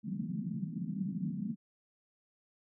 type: band-pass noise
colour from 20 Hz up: white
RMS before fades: -37 dBFS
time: 0.03-1.56 s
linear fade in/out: 50 ms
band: 160 to 220 Hz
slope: 48 dB/octave
effects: none